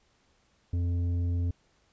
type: tone with tanh clipping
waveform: sine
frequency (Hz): 87.3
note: F2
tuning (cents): 0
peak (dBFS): -27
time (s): 0.73-1.51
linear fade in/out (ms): 5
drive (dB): 8
effects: pink hiss -68 dBFS RMS until 1.92 s + resampled to 16000 Hz